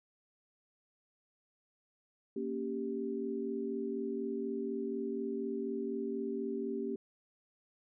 sine chord, G diminished, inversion first, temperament equal, 233.1 / 277.2 / 392 Hz, Bb3 / Db4 / G4, 0 / 0 / 0 cents, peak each -39 / -40 / -37 dBFS, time 2.36-6.96 s, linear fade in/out 5 ms, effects none

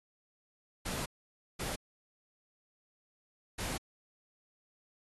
pink noise bursts at uneven times, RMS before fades -38 dBFS, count 3, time 0.85-1.06 / 1.59-1.76 / 3.58-3.78 s, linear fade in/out 10 ms, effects AAC 32 kbps

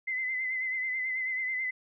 sine tone with vibrato, 2046 Hz, C7, 39 cents flat, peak -29 dBFS, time 0.07-1.71 s, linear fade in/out 10 ms, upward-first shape sine, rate 9.2 Hz, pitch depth 40 cents each way, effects none

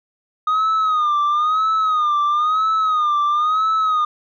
sine tone with vibrato, 1238 Hz, D#6, 9 cents flat, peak -12 dBFS, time 0.47-4.05 s, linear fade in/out 5 ms, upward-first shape sine, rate 1 Hz, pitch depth 92 cents each way, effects tanh soft clip ceiling -14 dBFS

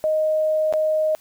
sine tone with dropouts, 622.3 Hz, D#5, in tune, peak -17 dBFS, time 0.04-1.15 s, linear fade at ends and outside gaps 0 ms, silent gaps 0.726-0.737 s, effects white hiss -54 dBFS RMS until 1.2 s

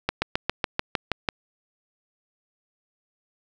slowing click train, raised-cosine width 0.3 ms, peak -6 dBFS, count 9, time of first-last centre 0.09-1.288 s, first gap 130 ms, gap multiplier 1.04, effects none

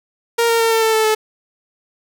sawtooth tone with pitch steps, 466.2 / 460.6 / 455 / 449.5 / 444.1 / 438.8 / 433.5 Hz, A#4 / A#4 / A#4 / A4 / A4 / A4 / A4, 0 / -21 / -42 / +37 / +16 / -5 / -26 cents, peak -9 dBFS, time 0.38-1.15 s, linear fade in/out 10 ms, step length 110 ms, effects 8-bit

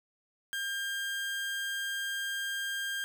30% pulse tone, 1600 Hz, G6, 35 cents sharp, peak -30 dBFS, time 0.53-3.04 s, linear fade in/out 0 ms, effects none

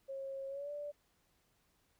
sine tone with pitch glide, 542 to 584.3 Hz, C#5 to D5, -39 to -9 cents, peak -40 dBFS, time 0.08-0.92 s, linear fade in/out 20 ms, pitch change +130 cents, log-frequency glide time 0.48-0.71 s, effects pink hiss -75 dBFS RMS until 1.99 s

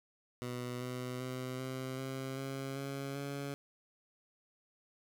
15% pulse tone with pitch steps, 123.47 / 125.77 / 128.12 / 130.51 / 132.94 / 135.42 / 137.95 / 140.53 Hz, B2 / B2 / C3 / C3 / C3 / C#3 / C#3 / C#3, 0 / +32 / -36 / -4 / +28 / -40 / -8 / +24 cents, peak -32 dBFS, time 0.42-3.54 s, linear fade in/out 0 ms, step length 390 ms, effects none

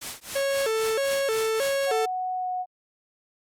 white noise with tremolo, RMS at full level -32 dBFS, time 0.01-1.86 s, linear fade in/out 10 ms, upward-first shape triangle, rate 3.8 Hz, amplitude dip 100%
45% pulse tone with vibrato, 493.9 Hz, B4, in tune, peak -23 dBFS, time 0.35-2.06 s, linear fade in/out 10 ms, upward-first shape square, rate 1.6 Hz, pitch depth 190 cents each way
sine tone with pitch glide, 739 to 733 Hz, F#5 to F#5, -2 to -16 cents, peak -26 dBFS, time 1.86-2.66 s, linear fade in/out 50 ms, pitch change -14 cents, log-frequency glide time 2.35-2.49 s
effects low-pass 12000 Hz 12 dB/octave + Opus 48 kbps

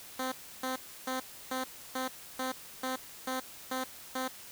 10% pulse tone bursts, 258.9 Hz, C4, 18 cents flat, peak -24 dBFS, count 10, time 0.19-4.28 s, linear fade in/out 5 ms, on 130 ms, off 310 ms, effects white hiss -49 dBFS RMS until 4.51 s

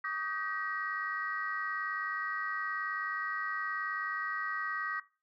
sine tone cluster, 1146 / 1245 / 1556 / 1905 Hz, D6 / D#6 / G6 / A#6, -43 / +1 / -13 / +37 cents, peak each -40 / -38 / -40 / -37 dBFS, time 0.04-5 s, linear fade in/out 5 ms, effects noise-tail reverb RT60 0.3 s tail -19 dB re dry + tanh soft clip ceiling -24 dBFS

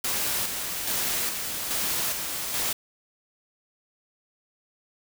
white noise with tremolo, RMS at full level -27 dBFS, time 0.04-2.73 s, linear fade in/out 5 ms, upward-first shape square, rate 1.2 Hz, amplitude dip 40%, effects none

